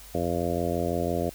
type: harmonic tone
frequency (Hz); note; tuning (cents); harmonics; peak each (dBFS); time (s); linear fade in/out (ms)
86; F2; -26; 1 / 2 / 3 / 4 / 5 / 6 / 7 / 8; -33 / -33 / -33 / -33 / -33 / -33 / -33 / -33; 0.14-1.3; 10
effects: added 50 Hz sine -48 dBFS peak until 1.34 s + white hiss -48 dBFS RMS until 1.34 s